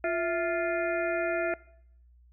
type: harmonic tone with a mistuned harmonic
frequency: 349.2 Hz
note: F4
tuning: in tune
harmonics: 1 / 2 / 4 / 5 / 6 / 7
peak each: -32 / -28 / -35 / -38 / -40 / -39 dBFS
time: 0.04-1.54 s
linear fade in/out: 2 ms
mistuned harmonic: 2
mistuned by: -93 cents
effects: noise-tail reverb RT60 0.7 s tail -21 dB re dry + added 60 Hz sine -55 dBFS peak until 2.32 s